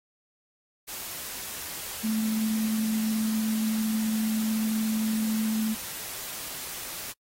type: tone in noise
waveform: sine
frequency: 218.9 Hz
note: A3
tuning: 9 cents flat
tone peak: -24 dBFS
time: 2.03-5.75 s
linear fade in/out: 20 ms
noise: white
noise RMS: -37 dBFS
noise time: 0.87-7.13 s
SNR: +10 dB
effects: noise-tail reverb RT60 0.1 s tail -25 dB re dry + AAC 48 kbps